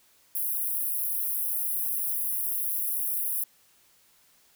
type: high-pass noise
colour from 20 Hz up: white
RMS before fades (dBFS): -29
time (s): 0.35-3.44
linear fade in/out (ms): 5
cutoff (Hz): 10000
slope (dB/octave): 96
effects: white hiss -62 dBFS RMS until 4.55 s